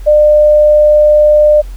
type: tone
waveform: sine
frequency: 600 Hz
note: D5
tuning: 37 cents sharp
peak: -3 dBFS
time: 0.06-1.62 s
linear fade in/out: 20 ms
effects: added 44 Hz sine -22 dBFS peak until 1.76 s + pink hiss -43 dBFS RMS until 1.76 s